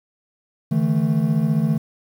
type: chord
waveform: triangle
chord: D suspended second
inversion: none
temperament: equal with one note detuned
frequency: 146.83 / 161.8 / 220 Hz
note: D3 / E3 / A3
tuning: 0 / -32 / 0 cents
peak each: -20 / -18 / -19 dBFS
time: 0.71-1.78 s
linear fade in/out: 10 ms
effects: 8-bit